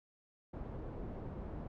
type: low-pass noise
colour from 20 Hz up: pink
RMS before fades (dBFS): -44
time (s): 0.53-1.68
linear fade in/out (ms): 10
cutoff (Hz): 640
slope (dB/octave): 12
effects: none